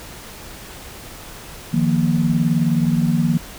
sine chord, Eb suspended second, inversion none, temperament equal with one note detuned, 155.56 / 174.61 / 234.4 Hz, Eb3 / F3 / Bb3, 0 / 0 / +10 cents, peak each -19 dBFS, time 1.73-3.38 s, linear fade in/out 10 ms, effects pink hiss -37 dBFS RMS until 3.58 s

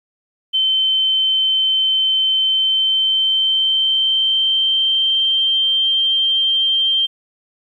sine tone with pitch glide, 3086 to 3154 Hz, G7 to G7, -28 to +10 cents, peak -13 dBFS, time 0.53-7.07 s, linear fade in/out 20 ms, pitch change +38 cents, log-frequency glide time 2.36-5.91 s, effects 9-bit

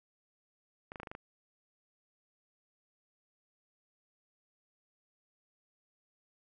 clicks, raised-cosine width 0.5 ms, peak -28 dBFS, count 7, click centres 0.919 / 0.958 / 1 / 1.032 / 1.072 / 1.115 / 1.151 s, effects none

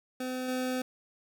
25% pulse tone with level steps, 255.2 Hz, C4, 43 cents flat, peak -29 / -26 dBFS, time 0.2-0.82 s, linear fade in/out 5 ms, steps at 0.48 s, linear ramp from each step 5 ms, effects none

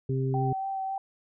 harmonic tone, 132.6 Hz, C3, 23 cents sharp, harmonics 1 / 2 / 3, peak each -26 / -35 / -32 dBFS, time 0.09-0.53 s, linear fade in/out 5 ms
sine tone with vibrato, 773 Hz, G5, 24 cents flat, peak -29 dBFS, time 0.34-0.98 s, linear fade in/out 2 ms, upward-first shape sine, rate 3.6 Hz, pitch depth 15 cents each way
effects none

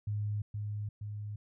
sine tone with echo, 104.4 Hz, G#2, 10 cents sharp, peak -31 dBFS, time 0.07-0.42 s, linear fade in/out 5 ms, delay 470 ms, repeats 2, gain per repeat -3 dB, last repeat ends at 1.36 s, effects none

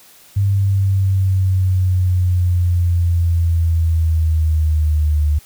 sine linear sweep, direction down, 99.7 to 74.2 Hz, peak -12 dBFS, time 0.36-5.39 s, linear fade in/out 10 ms, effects white hiss -46 dBFS RMS until 5.45 s

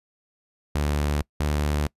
sawtooth tone pair in turn, 73.42 / 74.06 Hz, D2 / D2, 0 / +15 cents, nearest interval unison, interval 15 cents, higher second, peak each -18 dBFS, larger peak neither, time 0.75-1.22 / 1.4-1.87 s, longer neither, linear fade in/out 5 ms, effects noise-tail reverb RT60 0.1 s tail -25 dB re dry + resampled to 32000 Hz

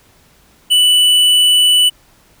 triangle tone with tanh clipping, 2972 Hz, F#7, 7 cents sharp, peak -9 dBFS, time 0.7-1.9 s, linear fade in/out 20 ms, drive 15 dB, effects pink hiss -50 dBFS RMS until 2.4 s

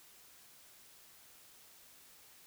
silence, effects white hiss -60 dBFS RMS until 2.46 s

